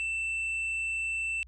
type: tone with tanh clipping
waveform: triangle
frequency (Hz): 2668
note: E7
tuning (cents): +20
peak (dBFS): -30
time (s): 0-1.43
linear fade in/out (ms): 0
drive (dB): 8
effects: added 60 Hz sine -49 dBFS peak until 1.47 s + resampled to 22050 Hz